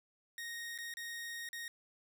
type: tone with dropouts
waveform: sawtooth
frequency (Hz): 1864.7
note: A#6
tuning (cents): 0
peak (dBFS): -38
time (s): 0.38-1.68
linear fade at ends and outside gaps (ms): 1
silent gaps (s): 0.778-0.786 / 0.939-0.97 / 1.489-1.53
effects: none